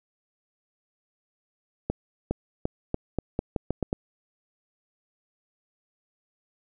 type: accelerating click train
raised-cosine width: 2 ms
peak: -12 dBFS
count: 10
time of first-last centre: 1.9-3.929 s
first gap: 410 ms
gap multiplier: 0.84
effects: none